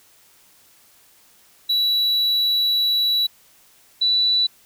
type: tone pair in turn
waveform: triangle / sine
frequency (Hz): 3927 / 3957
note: B7 / B7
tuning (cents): -11 / +3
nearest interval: unison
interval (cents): 14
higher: second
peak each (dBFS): -15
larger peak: neither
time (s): 1.69-3.27 / 4.01-4.47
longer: first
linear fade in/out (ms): 10
effects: white hiss -54 dBFS RMS until 4.65 s